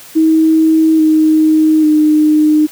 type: tone with pitch steps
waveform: sine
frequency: 318.6 / 312.6 / 305.4 Hz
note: D#4 / D#4 / D#4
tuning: +41 / +8 / -32 cents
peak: -6 dBFS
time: 0.15-2.67 s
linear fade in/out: 20 ms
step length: 840 ms
effects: white hiss -36 dBFS RMS until 2.71 s + high-pass 80 Hz 12 dB/octave